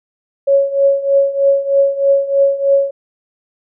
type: tone with tremolo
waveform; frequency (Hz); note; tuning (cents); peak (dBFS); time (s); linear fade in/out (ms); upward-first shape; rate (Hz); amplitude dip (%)
sine; 554; C#5; -1; -6; 0.47-2.91; 10; triangle; 3.2; 85
effects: none